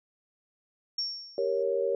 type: tone with exponential decay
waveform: sine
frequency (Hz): 5490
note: F8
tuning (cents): -31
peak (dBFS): -26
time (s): 0.98-1.63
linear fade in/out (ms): 5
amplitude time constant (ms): 140
type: chord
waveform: sine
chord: G diminished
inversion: none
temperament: equal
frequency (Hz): 392 / 466.2 / 554.4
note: G4 / Bb4 / Db5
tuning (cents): 0 / 0 / 0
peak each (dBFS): -31 / -29 / -29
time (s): 1.38-1.95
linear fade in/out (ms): 2
effects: none